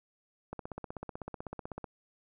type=click train; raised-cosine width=1 ms; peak=-25 dBFS; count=22; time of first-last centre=0.53-1.843 s; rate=16 Hz; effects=none